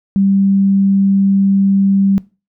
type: tone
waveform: sine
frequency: 196 Hz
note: G3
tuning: in tune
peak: -9 dBFS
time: 0.16-2.18 s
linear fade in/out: 0 ms
effects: noise-tail reverb RT60 0.3 s tail -21 dB re dry